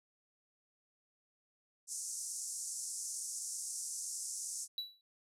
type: band-pass noise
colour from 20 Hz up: white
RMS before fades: -42 dBFS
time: 1.87-4.68 s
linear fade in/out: 50 ms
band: 5600 to 9800 Hz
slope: 48 dB/octave
type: tone with exponential decay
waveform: triangle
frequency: 3934 Hz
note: B7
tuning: 7 cents flat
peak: -32 dBFS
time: 4.78-5.01 s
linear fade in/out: 1 ms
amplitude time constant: 49 ms
effects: none